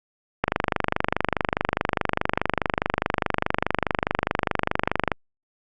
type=click train; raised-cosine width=0.5 ms; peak=-4 dBFS; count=117; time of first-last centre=0.44-5.117 s; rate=24.8 Hz; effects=Opus 48 kbps